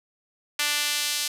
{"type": "tone with high-pass filter sweep", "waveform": "sawtooth", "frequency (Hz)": 294.1, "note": "D4", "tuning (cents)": 3, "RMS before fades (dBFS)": -26, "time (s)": [0.59, 1.28], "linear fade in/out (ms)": 5, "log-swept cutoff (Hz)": [2200, 4000], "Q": 0.95, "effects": ["resampled to 32000 Hz", "7-bit"]}